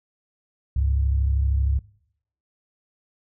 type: tone pair together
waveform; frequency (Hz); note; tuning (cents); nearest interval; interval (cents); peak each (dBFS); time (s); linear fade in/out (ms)
sine; 68.8 / 101.66; C#2 / G#2; -12 / -37; perfect fifth; 675; -19 / -27; 0.76-1.79; 5
effects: noise-tail reverb RT60 0.7 s tail -22 dB re dry